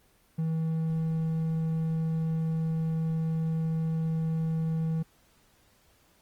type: tone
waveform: triangle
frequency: 161.2 Hz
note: E3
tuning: 38 cents flat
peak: -24 dBFS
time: 0.38-5.03 s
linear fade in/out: 10 ms
effects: pink hiss -64 dBFS RMS until 6.21 s + Opus 24 kbps